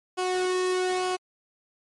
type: tone with flanger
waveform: sawtooth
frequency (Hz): 367.4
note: F#4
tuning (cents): -12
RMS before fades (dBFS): -26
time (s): 0.17-1.17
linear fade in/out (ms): 20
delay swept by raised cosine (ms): 0.51 to 1.41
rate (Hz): 1.1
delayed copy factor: -0.55
effects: low-pass 11000 Hz 12 dB/octave + MP3 48 kbps